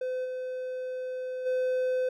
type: tone with level steps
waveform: triangle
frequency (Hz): 510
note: C5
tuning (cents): -44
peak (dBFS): -27 / -30 / -23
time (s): 0.01-2.09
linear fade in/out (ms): 5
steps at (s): 0.24 / 1.45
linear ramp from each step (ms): 20
effects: none